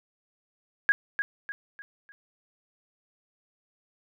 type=tone with echo; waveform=sine; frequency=1644 Hz; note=G#6; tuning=18 cents flat; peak=-16 dBFS; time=0.89-0.92 s; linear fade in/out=0 ms; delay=300 ms; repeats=4; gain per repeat=-8 dB; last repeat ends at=2.12 s; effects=none